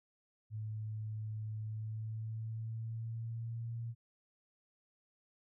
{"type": "tone with pitch glide", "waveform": "sine", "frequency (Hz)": [108.3, 116.07], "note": ["A2", "A#2"], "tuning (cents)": [-27, -7], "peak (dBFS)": -38, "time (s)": [0.5, 3.95], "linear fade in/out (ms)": 50, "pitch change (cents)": 120, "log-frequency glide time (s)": [1.59, 3.74], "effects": []}